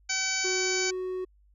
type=harmonic tone; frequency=763 Hz; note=G5; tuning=47 cents flat; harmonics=1 / 2 / 3 / 4 / 5 / 6 / 7 / 8 / 9; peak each=-42 / -35 / -32 / -41 / -43 / -34 / -38 / -34 / -33 dBFS; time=0.09-0.91 s; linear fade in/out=10 ms
type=tone; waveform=triangle; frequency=370 Hz; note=F#4; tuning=in tune; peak=-28 dBFS; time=0.44-1.25 s; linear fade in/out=10 ms
effects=added 50 Hz sine -58 dBFS peak until 1.54 s